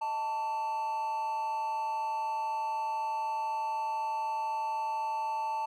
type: tone with amplitude modulation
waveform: triangle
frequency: 886 Hz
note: A5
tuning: 12 cents sharp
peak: -26 dBFS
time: 0.01-5.66 s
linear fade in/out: 10 ms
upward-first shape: sine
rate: 256 Hz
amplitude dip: 50%
effects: none